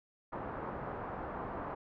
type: low-pass noise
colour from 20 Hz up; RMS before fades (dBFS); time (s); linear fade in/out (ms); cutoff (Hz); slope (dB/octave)
white; -41; 0.32-1.75; 10; 1200; 24
effects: none